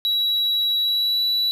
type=tone with pitch glide; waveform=triangle; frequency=3896 to 3939 Hz; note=B7 to B7; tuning=-24 to -5 cents; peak=-17 dBFS; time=0.05-1.51 s; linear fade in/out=0 ms; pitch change=+19 cents; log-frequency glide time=0.76-1.23 s; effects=none